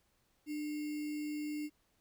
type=tone with sample-and-hold; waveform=sine; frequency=299.1 Hz; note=D4; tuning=32 cents sharp; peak=-36 dBFS; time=0.46-1.7 s; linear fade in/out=50 ms; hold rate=2450 Hz; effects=pink hiss -75 dBFS RMS until 2 s